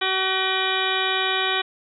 harmonic tone with a mistuned harmonic, 378.7 Hz, F#4, 40 cents sharp, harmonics 1 / 2 / 3 / 4 / 5 / 6 / 8 / 9 / 10, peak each -29 / -29 / -29 / -29 / -29 / -29 / -29 / -29 / -29 dBFS, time 0.01-1.62 s, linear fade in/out 10 ms, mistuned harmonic 6, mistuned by +90 cents, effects none

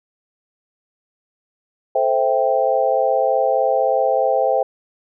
sine chord, A minor seventh, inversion none, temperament equal, 440 / 523.3 / 659.3 / 784 Hz, A4 / C5 / E5 / G5, 0 / 0 / 0 / 0 cents, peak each -24 / -18 / -20 / -20 dBFS, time 1.95-4.63 s, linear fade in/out 5 ms, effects none

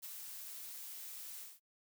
blue noise with ADSR envelope, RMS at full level -45 dBFS, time 0.02-1.6 s, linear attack 23 ms, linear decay 27 ms, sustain -3 dB, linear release 200 ms, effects noise-tail reverb RT60 0.1 s tail -26 dB re dry

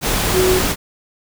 sine tone in noise, 370 Hz, F#4, in tune, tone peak -13 dBFS, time 0.32-0.62 s, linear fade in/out 50 ms, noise pink, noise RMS -18 dBFS, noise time 0.01-0.76 s, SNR +2 dB, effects none

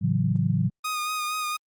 sine chord, F# minor seventh, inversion first, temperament equal, 110 / 138.59 / 164.81 / 185 Hz, A2 / C#3 / E3 / F#3, 0 / 0 / 0 / 0 cents, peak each -26 dBFS, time 0.01-0.7 s, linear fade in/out 20 ms
sawtooth tone with vibrato, 1237 Hz, D#6, 10 cents flat, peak -23 dBFS, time 0.84-1.57 s, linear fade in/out 10 ms, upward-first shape sine, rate 4.3 Hz, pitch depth 25 cents each way
effects Opus 48 kbps

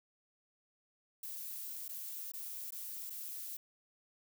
violet noise with dropouts, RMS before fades -44 dBFS, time 1.23-3.57 s, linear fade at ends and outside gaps 5 ms, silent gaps 1.882-1.89 / 2.318-2.336 / 2.707-2.722 / 3.099-3.103 s, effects none

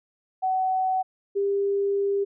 sine tone pair in turn, 752 / 399 Hz, F#5 / G4, +28 / +31 cents, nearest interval major seventh, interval 1097 cents, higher first, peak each -21 dBFS, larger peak neither, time 0.42-1.03 / 1.35-2.25 s, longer second, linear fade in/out 20 ms, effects none

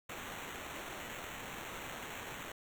violet noise with sample-and-hold, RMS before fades -45 dBFS, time 0.09-2.52 s, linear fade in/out 5 ms, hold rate 4900 Hz, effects none

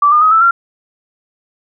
sine tone with pitch steps, 1162 / 1212 / 1264.2 / 1318.7 / 1375.5 Hz, D6 / D#6 / D#6 / E6 / F6, -19 / -46 / +27 / 0 / -27 cents, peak -6 dBFS, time 0.02-0.51 s, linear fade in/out 5 ms, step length 98 ms, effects none

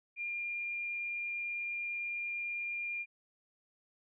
sine tone, 2403 Hz, D7, 39 cents sharp, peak -35 dBFS, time 0.16-3.06 s, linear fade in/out 50 ms, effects none

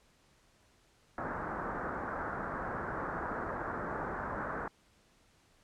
white low-pass noise, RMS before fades -38 dBFS, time 1.18-4.68 s, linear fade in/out 2 ms, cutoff 1600 Hz, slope 48 dB/octave, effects pink hiss -67 dBFS RMS until 5.63 s + low-pass 9000 Hz 12 dB/octave

